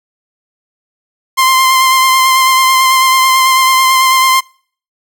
sawtooth tone with vibrato, 1046.5 Hz, C6, in tune, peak -3 dBFS, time 1.37-4.41 s, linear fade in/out 20 ms, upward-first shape sine, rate 9.1 Hz, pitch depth 19 cents each way, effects noise-tail reverb RT60 0.5 s tail -26 dB re dry

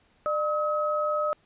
sine tone pair together, 601 / 1277 Hz, D5 / D#6, +40 / +45 cents, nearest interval octave + minor second, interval 1305 cents, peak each -26 / -27 dBFS, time 0.26-1.33 s, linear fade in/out 0 ms, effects pink hiss -64 dBFS RMS until 1.45 s + resampled to 8000 Hz

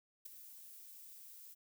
violet noise with ADSR envelope, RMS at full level -44 dBFS, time 0.25-1.55 s, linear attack 11 ms, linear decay 6 ms, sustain -11 dB, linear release 25 ms, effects none

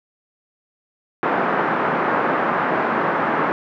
white band-pass noise, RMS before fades -20 dBFS, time 1.23-3.52 s, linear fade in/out 0 ms, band 170 to 1500 Hz, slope 24 dB/octave, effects none

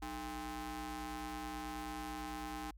sawtooth ring-modulated tone, 246.9 Hz, B3, in tune, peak -34 dBFS, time 0.02-2.71 s, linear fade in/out 5 ms, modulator 553 Hz, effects added 50 Hz sine -53 dBFS peak until 2.77 s + MP3 96 kbps

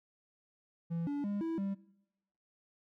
triangle tone with pitch steps, 167.6 / 286.9 / 203.3 / 328 / 197 Hz, E3 / D4 / G#3 / E4 / G3, +29 / -40 / -37 / -9 / +9 cents, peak -31 dBFS, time 0.9-1.75 s, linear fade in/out 20 ms, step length 170 ms, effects noise-tail reverb RT60 0.9 s tail -22 dB re dry

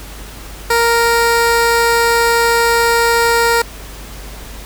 15% pulse tone, 466.2 Hz, A#4, in tune, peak -4 dBFS, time 0.7-3.62 s, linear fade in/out 5 ms, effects added 50 Hz sine -31 dBFS peak until 4.65 s + pink hiss -34 dBFS RMS until 4.65 s

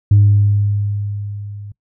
sine tone with level ramp, 102.3 Hz, G#2, 26 cents flat, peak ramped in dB -4 to -29 dBFS, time 0.11-1.72 s, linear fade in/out 5 ms, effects noise-tail reverb RT60 0.1 s tail -22 dB re dry + tanh soft clip ceiling -3 dBFS

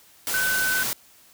sine tone in noise, 1515 Hz, F#6, 40 cents sharp, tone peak -22 dBFS, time 0.34-0.83 s, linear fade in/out 0 ms, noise white, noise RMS -27 dBFS, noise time 0.27-0.93 s, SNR +2 dB, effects white hiss -54 dBFS RMS until 1.33 s

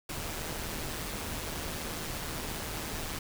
pink noise with amplitude modulation, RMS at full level -35 dBFS, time 0.09-3.19 s, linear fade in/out 5 ms, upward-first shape sine, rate 156 Hz, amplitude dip 45%, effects none

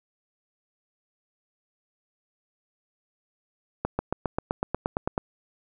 accelerating click train, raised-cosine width 1 ms, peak -11 dBFS, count 12, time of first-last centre 3.85-5.179 s, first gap 140 ms, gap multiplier 0.97, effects none

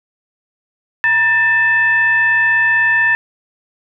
sine tone with frequency modulation, 1782 Hz, A6, 22 cents sharp, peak -10 dBFS, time 1.04-3.15 s, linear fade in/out 0 ms, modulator 831 Hz, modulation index 0.44, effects none

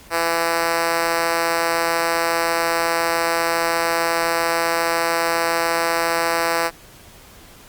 5% pulse tone with high-pass filter, 167.2 Hz, E3, 25 cents sharp, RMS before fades -20 dBFS, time 0.1-6.71 s, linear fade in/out 50 ms, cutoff 460 Hz, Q 1.2, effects pink hiss -45 dBFS RMS until 7.68 s + Opus 48 kbps

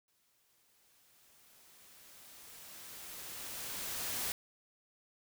white noise with exponential growth, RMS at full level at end -36 dBFS, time 0.08-4.32 s, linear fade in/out 1 ms, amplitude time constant 920 ms, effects none

